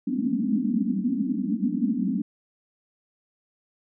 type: band-pass noise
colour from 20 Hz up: pink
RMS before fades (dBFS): -25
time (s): 0.07-2.22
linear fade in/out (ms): 10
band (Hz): 190 to 290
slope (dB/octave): 96
effects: none